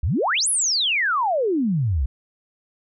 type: exponential two-way sweep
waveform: sine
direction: up then down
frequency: 59 to 11175 to 59 Hz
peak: -18 dBFS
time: 0.03-2.06 s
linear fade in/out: 5 ms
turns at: 0.49 s
effects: none